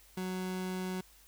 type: tone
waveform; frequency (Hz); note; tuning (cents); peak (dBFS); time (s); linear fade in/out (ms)
30% pulse; 185; F#3; 0; -32; 0.17-1.01; 5
effects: added 50 Hz sine -63 dBFS peak until 1.27 s + white hiss -61 dBFS RMS until 1.27 s